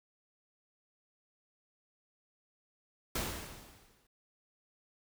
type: noise with exponential decay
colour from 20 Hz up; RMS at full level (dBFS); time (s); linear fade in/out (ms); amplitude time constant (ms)
pink; -33; 3.15-4.07; 5; 200
effects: none